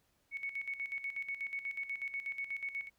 sine tone with tremolo, 2217 Hz, C#7, in tune, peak -35 dBFS, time 0.31-2.9 s, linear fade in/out 50 ms, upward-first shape square, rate 8.2 Hz, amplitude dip 70%, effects pink hiss -75 dBFS RMS until 2.98 s

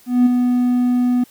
triangle tone with ADSR envelope, 246.9 Hz, B3, in tune, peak -5 dBFS, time 0.06-1.24 s, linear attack 200 ms, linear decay 13 ms, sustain -6 dB, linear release 7 ms, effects tanh soft clip ceiling -3 dBFS + white hiss -50 dBFS RMS until 1.3 s

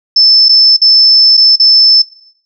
sine tone with dropouts, 5274 Hz, E8, in tune, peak -3 dBFS, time 0.16-2.02 s, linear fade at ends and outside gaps 5 ms, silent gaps 0.485-0.492 / 0.766-0.816 / 1.37-1.375 / 1.559-1.597 s, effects noise-tail reverb RT60 0.7 s tail -18 dB re dry

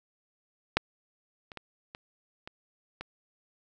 clicks, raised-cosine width 0.3 ms, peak -6 / -28 / -23 / -25 / -25 / -22 dBFS, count 6, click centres 0.77 / 1.518 / 1.573 / 1.949 / 2.475 / 3.01 s, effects none

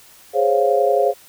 sine chord, Db major seventh, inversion second, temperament equal, 415.3 / 523.3 / 554.4 / 698.5 Hz, Ab4 / C5 / Db5 / F5, 0 / 0 / 0 / 0 cents, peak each -19 dBFS, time 0.33-1.14 s, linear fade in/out 50 ms, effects white hiss -47 dBFS RMS until 1.28 s

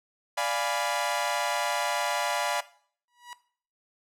sawtooth chord, D diminished seventh, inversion none, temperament equal, 587.3 / 698.5 / 830.6 / 987.8 Hz, D5 / F5 / Ab5 / Cb6, 0 / 0 / 0 / 0 cents, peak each -28 dBFS, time 0.37-2.61 s, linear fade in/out 10 ms
sawtooth tone with exponential growth, 969 Hz, B5, 33 cents flat, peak -33 dBFS, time 3.08-3.33 s, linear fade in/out 0 ms, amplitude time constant 53 ms
effects noise-tail reverb RT60 0.5 s tail -17 dB re dry + low-pass 12000 Hz 12 dB/octave

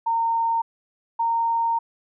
sine tone pair in turn, 917 / 922 Hz, A#5 / A#5, -29 / -19 cents, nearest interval unison, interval 10 cents, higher second, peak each -19 dBFS, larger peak neither, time 0.06-0.62 / 1.19-1.79 s, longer second, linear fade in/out 10 ms, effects none

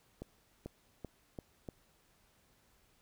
accelerating click train, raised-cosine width 2 ms, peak -29 dBFS, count 5, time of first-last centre 0.22-1.688 s, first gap 440 ms, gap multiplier 0.88, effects pink hiss -70 dBFS RMS until 3.01 s

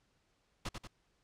pink noise with echo, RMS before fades -38 dBFS, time 0.65-0.69 s, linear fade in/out 5 ms, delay 92 ms, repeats 2, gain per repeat -5 dB, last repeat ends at 0.874 s, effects pink hiss -75 dBFS RMS until 1.23 s + low-pass 7000 Hz 12 dB/octave

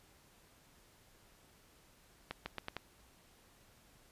accelerating click train, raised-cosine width 0.3 ms, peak -23 dBFS, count 5, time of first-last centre 2.31-2.767 s, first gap 150 ms, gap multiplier 0.82, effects pink hiss -65 dBFS RMS until 4.11 s + resampled to 32000 Hz

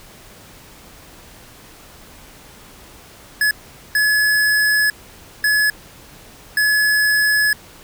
square tone bursts at uneven times, 1702 Hz, G#6, 42 cents sharp, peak -14 dBFS, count 4, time 3.41-3.51 / 3.95-4.9 / 5.44-5.7 / 6.57-7.53 s, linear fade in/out 2 ms, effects pink hiss -43 dBFS RMS until 7.83 s

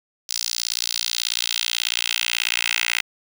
10% pulse tone with high-pass filter sweep, 58.27 Hz, A#1, in tune, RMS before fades -24 dBFS, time 0.29-3.01 s, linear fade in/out 5 ms, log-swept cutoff 5100 to 2300 Hz, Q 2.3, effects none

